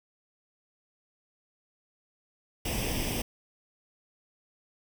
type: noise with comb filter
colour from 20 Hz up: pink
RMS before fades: -31 dBFS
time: 2.65-3.22 s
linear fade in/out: 5 ms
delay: 0.36 ms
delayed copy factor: +0.75
effects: none